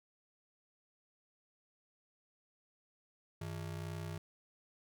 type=ring-modulated tone; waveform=square; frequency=127 Hz; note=B2; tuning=49 cents sharp; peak=-38 dBFS; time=3.41-4.18 s; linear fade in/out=5 ms; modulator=31 Hz; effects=none